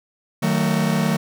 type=chord; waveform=45% pulse; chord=D# diminished; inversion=none; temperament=just; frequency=155.56 / 186.68 / 224 Hz; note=D#3 / F#3 / A3; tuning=0 / +16 / +31 cents; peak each=-22 dBFS; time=0.42-1.17 s; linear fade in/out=10 ms; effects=none